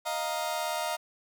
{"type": "chord", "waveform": "sawtooth", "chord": "Eb suspended second", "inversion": "none", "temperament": "just", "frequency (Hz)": [622.3, 700, 933.4], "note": ["Eb5", "F5", "Bb5"], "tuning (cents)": [0, 4, 2], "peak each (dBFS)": -30, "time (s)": [0.05, 0.97], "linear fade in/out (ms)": 20, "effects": []}